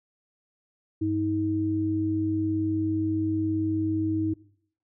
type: tone pair together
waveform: sine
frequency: 99.5 / 317.5 Hz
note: G2 / D#4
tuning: +26 / +35 cents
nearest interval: octave + minor sixth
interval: 2009 cents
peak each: -30 / -24 dBFS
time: 1.01-4.34 s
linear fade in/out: 10 ms
effects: noise-tail reverb RT60 0.6 s tail -19 dB re dry